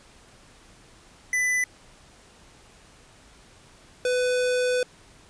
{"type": "tone pair in turn", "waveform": "square", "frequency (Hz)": [1997, 499.2], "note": ["B6", "B4"], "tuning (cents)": [19, 19], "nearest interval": "2 octaves", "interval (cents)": 2400, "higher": "first", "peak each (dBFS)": -22, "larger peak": "neither", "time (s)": [[1.33, 1.64], [4.05, 4.83]], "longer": "second", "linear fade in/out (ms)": 2, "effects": ["pink hiss -53 dBFS RMS until 5.29 s", "resampled to 22050 Hz"]}